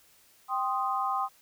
sine chord, C minor, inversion second, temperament equal, 784 / 1046.5 / 1244.5 Hz, G5 / C6 / Eb6, 0 / 0 / 0 cents, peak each -31 dBFS, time 0.48-1.29 s, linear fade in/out 50 ms, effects white hiss -61 dBFS RMS until 1.41 s

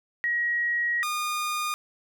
sine / sawtooth tone pair in turn, 1900 / 1220 Hz, A#6 / D#6, +33 / -34 cents, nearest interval minor sixth, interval 767 cents, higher first, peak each -23 dBFS, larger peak neither, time 0.24-1.03 / 1.03-1.74 s, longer first, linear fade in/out 0 ms, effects none

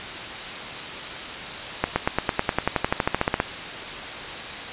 accelerating click train, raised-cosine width 0.5 ms, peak -4 dBFS, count 19, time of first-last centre 1.84-3.401 s, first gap 120 ms, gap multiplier 0.96, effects white hiss -32 dBFS RMS until 4.72 s + resampled to 8000 Hz

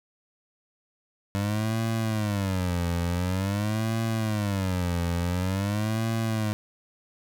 25% pulse tone with vibrato, 98.6 Hz, G2, 11 cents sharp, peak -21 dBFS, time 1.35-6.53 s, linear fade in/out 0 ms, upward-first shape sine, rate 0.47 Hz, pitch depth 240 cents each way, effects none

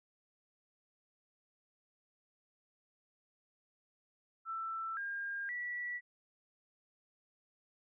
sine tone with pitch steps, 1331 / 1610.5 / 1948.7 Hz, E6 / G6 / B6, +16 / +46 / -24 cents, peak -37 dBFS, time 4.45-6.01 s, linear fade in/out 50 ms, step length 520 ms, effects none

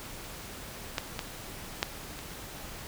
clicks, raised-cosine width 0.2 ms, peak -11 / -15 / -8 / -23 dBFS, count 4, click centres 0.982 / 1.192 / 1.829 / 2.19 s, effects pink hiss -43 dBFS RMS until 2.87 s

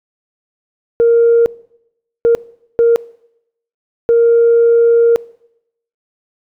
sine tone bursts at uneven times, 466.2 Hz, A#4, in tune, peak -5 dBFS, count 4, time 1-1.46 / 2.25-2.35 / 2.79-2.96 / 4.09-5.16 s, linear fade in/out 0 ms, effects noise-tail reverb RT60 0.8 s tail -23 dB re dry + tanh soft clip ceiling -3 dBFS

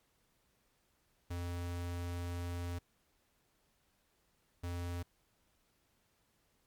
square tone bursts at uneven times, 87.31 Hz, F2, in tune, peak -38 dBFS, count 2, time 1.3-2.79 / 4.63-5.03 s, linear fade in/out 10 ms, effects pink hiss -75 dBFS RMS until 6.66 s + MP3 96 kbps

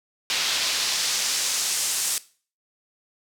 pink noise with band-pass filter sweep, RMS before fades -25 dBFS, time 0.3-2.18 s, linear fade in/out 0 ms, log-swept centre 3800 to 8200 Hz, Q 1.2, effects noise-tail reverb RT60 0.4 s tail -18 dB re dry

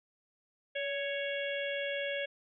harmonic tone with a mistuned harmonic, 554.4 Hz, C#5, in tune, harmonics 1 / 3 / 4 / 5 / 6, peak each -35 / -40 / -41 / -42 / -43 dBFS, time 0.75-2.26 s, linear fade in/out 10 ms, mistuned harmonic 1, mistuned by +33 cents, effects none

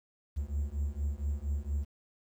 triangle beating tone pair, 69.7 / 74 Hz, C#2 / D2, +10 / +14 cents, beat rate 4.3 Hz, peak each -32 / -32 dBFS, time 0.36-1.85 s, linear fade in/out 20 ms, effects 10-bit

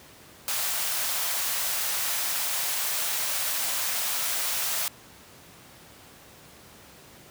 white high-pass noise, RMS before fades -28 dBFS, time 0.48-4.88 s, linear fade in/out 0 ms, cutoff 570 Hz, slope 24 dB/octave, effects pink hiss -50 dBFS RMS until 7.3 s + high-pass 80 Hz 12 dB/octave

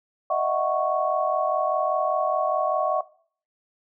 sine tone cluster, 615 / 660 / 741 / 1108 Hz, D#5 / E5 / F#5 / C#6, -20 / +2 / +2 / -1 cents, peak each -26 dBFS, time 0.3-3.01 s, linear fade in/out 5 ms, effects noise-tail reverb RT60 0.5 s tail -20 dB re dry

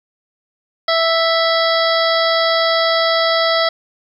harmonic tone with a mistuned harmonic, 659.3 Hz, E5, in tune, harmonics 1 / 2 / 3 / 5 / 6 / 7 / 8, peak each -16 / -19 / -21 / -23 / -24 / -24 / -25 dBFS, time 0.88-3.69 s, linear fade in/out 5 ms, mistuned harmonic 8, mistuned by -42 cents, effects 8-bit

